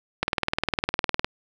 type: click train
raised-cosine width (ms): 0.3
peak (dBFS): -6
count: 21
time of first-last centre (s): 0.23-1.245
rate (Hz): 19.7
effects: none